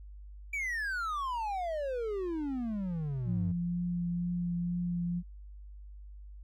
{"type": "exponential sweep", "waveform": "triangle", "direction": "down", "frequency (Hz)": [2349, 90.7], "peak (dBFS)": -30, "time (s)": [0.53, 3.52], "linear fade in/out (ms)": 5}
{"type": "tone with vibrato", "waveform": "sine", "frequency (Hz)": 174.61, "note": "F3", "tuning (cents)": 0, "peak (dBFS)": -30, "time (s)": [3.25, 5.23], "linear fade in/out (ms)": 50, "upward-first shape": "triangle", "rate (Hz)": 2.1, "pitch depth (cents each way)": 16}
{"effects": ["added 50 Hz sine -45 dBFS peak until 6.43 s"]}